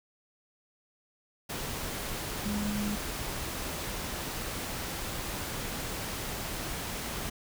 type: tone in noise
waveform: sine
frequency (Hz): 207.4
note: G#3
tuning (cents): -2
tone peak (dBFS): -30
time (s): 2.45-2.96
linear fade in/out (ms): 10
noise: pink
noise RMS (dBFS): -36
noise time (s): 1.49-7.3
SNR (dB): +3
effects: none